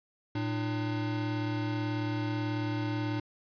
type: tone pair together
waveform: square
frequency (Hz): 113.1 / 301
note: A2 / D4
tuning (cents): +48 / +43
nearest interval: octave + perfect fourth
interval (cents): 1695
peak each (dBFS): -33 / -34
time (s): 0.35-3.2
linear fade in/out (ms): 5
effects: resampled to 11025 Hz